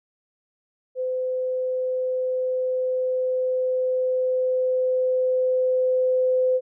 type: tone with level ramp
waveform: sine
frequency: 511 Hz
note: C5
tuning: 41 cents flat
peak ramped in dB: -23 to -17 dBFS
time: 0.95-6.61 s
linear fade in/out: 50 ms
effects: none